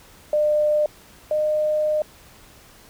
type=tone pair in turn; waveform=sine; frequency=601 / 609.7 Hz; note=D5 / D#5; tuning=+40 / -35 cents; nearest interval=unison; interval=25 cents; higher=second; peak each=-16 / -18 dBFS; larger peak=first; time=0.33-0.86 / 1.31-2.02 s; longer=second; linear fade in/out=2 ms; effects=pink hiss -49 dBFS RMS until 2.89 s